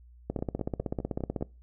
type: two click trains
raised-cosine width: 2 ms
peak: -22 / -17 dBFS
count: 6 / 19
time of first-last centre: 0.39-1.41 / 0.3-1.425 s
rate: 4.9 / 16 Hz
effects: noise-tail reverb RT60 0.3 s tail -23 dB re dry + added 60 Hz sine -51 dBFS peak until 1.62 s